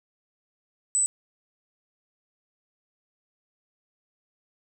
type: tone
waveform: sine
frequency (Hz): 7990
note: B8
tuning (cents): +19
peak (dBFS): -20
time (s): 0.95-1.06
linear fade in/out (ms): 0
effects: none